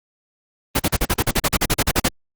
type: noise bursts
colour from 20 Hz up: pink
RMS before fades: -17 dBFS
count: 16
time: 0.75-2.087 s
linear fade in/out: 10 ms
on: 47 ms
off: 39 ms
effects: Opus 24 kbps